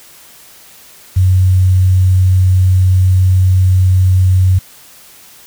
sine tone with quantisation, 92.8 Hz, F#2, 6 cents sharp, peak -6 dBFS, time 1.16-4.59 s, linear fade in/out 10 ms, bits 6, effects white hiss -40 dBFS RMS until 5.46 s

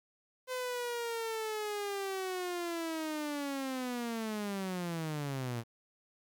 sawtooth linear sweep, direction down, 513 to 113 Hz, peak -31 dBFS, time 0.47-5.64 s, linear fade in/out 50 ms, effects 11-bit

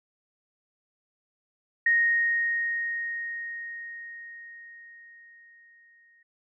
sine tone with exponential decay, 1864.7 Hz, A#6, in tune, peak -18 dBFS, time 1.86-6.23 s, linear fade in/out 5 ms, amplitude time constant 950 ms, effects none

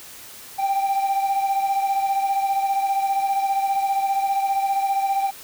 triangle beating tone pair, 784 / 799 Hz, G5 / G5, 0 / +33 cents, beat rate 15 Hz, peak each -17 / -24 dBFS, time 0.58-5.31 s, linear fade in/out 20 ms, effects tanh soft clip ceiling -13 dBFS + white hiss -41 dBFS RMS until 5.43 s

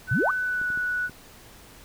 sine tone with pitch glide, 1504 to 1475.6 Hz, F#6 to F#6, +28 to -5 cents, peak -24 dBFS, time 0.07-1.1 s, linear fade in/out 50 ms, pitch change -33 cents, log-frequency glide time 0.36-0.68 s
sine exponential sweep, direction up, 100 to 1318.5 Hz, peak -21 dBFS, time 0.11-0.31 s, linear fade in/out 5 ms
clicks, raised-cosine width 3 ms, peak -29 dBFS, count 4, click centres 0.615 / 0.703 / 0.775 / 1.096 s
effects pink hiss -49 dBFS RMS until 1.84 s

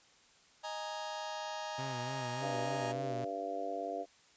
sawtooth chord, D# suspended fourth, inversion none, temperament just, 622.3 / 829.7 / 933.4 Hz, D#5 / G#5 / A#5, 0 / -2 / +2 cents, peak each -39 dBFS, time 0.63-2.93 s, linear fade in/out 20 ms
sawtooth tone with vibrato, 128.1 Hz, C3, 36 cents flat, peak -36 dBFS, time 1.78-3.25 s, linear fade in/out 10 ms, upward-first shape sine, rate 3.4 Hz, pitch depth 95 cents each way
harmonic tone, 98 Hz, G2, in tune, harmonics 3 / 4 / 5 / 6 / 7, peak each -45 / -45 / -43 / -45 / -38 dBFS, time 2.4-4.06 s, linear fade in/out 50 ms
effects white hiss -64 dBFS RMS until 4.36 s + resampled to 16000 Hz

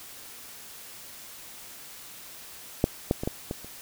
clicks, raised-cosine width 2 ms, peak -6 / -8 / -17 / -13 / -17 / -30 dBFS, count 6, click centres 2.841 / 3.111 / 3.235 / 3.275 / 3.511 / 3.646 s, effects white hiss -45 dBFS RMS until 3.81 s

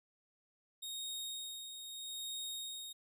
sawtooth tone with tremolo, 3729 Hz, A#7, in tune, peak -37 dBFS, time 0.82-2.93 s, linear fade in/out 10 ms, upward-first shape sine, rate 0.79 Hz, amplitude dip 50%, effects none

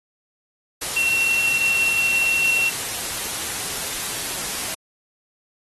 sine tone in noise, 2722 Hz, F7, 45 cents flat, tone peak -17 dBFS, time 0.96-2.7 s, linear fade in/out 10 ms, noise white, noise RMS -27 dBFS, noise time 0.81-4.75 s, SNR +7 dB, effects AAC 32 kbps

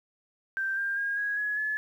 sine tone with pitch steps, 1568 / 1596.3 / 1625.2 / 1654.5 / 1684.4 / 1714.9 Hz, G6 / G6 / G#6 / G#6 / G#6 / A6, 0 / +31 / -38 / -7 / +24 / -45 cents, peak -27 dBFS, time 0.57-1.77 s, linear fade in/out 0 ms, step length 200 ms, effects 10-bit

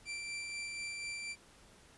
sawtooth tone with tremolo, 2349 Hz, D7, in tune, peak -35 dBFS, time 0.05-1.36 s, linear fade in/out 50 ms, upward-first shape sine, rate 4.1 Hz, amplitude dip 25%, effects pink hiss -61 dBFS RMS until 1.97 s + resampled to 24000 Hz

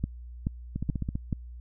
two click trains, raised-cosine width 5 ms, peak -15 / -18 dBFS, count 4 / 7, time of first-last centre 0.04-1.328 / 0.76-1.155 s, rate 2.33 / 15.2 Hz, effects added 60 Hz sine -40 dBFS peak until 1.6 s

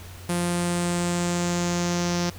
sawtooth tone with low-pass filter sweep, 174.61 Hz, F3, in tune, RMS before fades -25 dBFS, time 0.29-2.3 s, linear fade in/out 5 ms, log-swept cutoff 10000 to 5700 Hz, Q 4, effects added 90 Hz sine -40 dBFS peak until 2.38 s + pink hiss -45 dBFS RMS until 2.38 s

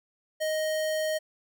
square tone, 624 Hz, D#5, 5 cents sharp, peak -27 dBFS, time 0.4-1.19 s, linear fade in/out 20 ms, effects none

